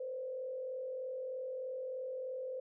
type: tone with frequency modulation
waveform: sine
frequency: 516 Hz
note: C5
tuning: 24 cents flat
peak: -38 dBFS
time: 0-2.6 s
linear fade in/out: 5 ms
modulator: 43.2 Hz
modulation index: 0.54
effects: none